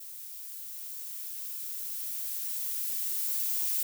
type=noise with level ramp; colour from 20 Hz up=violet; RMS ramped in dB=-44 to -29 dBFS; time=0-3.83 s; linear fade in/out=5 ms; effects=none